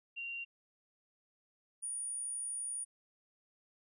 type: tone pair in turn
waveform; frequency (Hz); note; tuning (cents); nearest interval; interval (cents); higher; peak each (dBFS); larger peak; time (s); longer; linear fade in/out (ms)
sine; 2764 / 9514; F7 / D9; -19 / +21; octave + major sixth; 2140; second; -39 / -37; second; 0.16-0.45 / 1.82-2.85; second; 20
effects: none